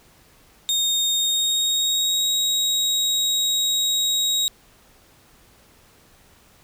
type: tone with pitch glide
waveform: 30% pulse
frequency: 3700 to 3795 Hz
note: A#7 to A#7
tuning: -14 to +30 cents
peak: -16 dBFS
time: 0.69-4.48 s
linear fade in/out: 0 ms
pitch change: +44 cents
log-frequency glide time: 1.16-2.29 s
effects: pink hiss -54 dBFS RMS until 6.63 s